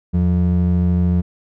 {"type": "ring-modulated tone", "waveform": "triangle", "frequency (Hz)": 130, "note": "C3", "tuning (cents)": -11, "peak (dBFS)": -8, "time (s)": [0.13, 1.22], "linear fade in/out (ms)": 20, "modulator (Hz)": 46.7, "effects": []}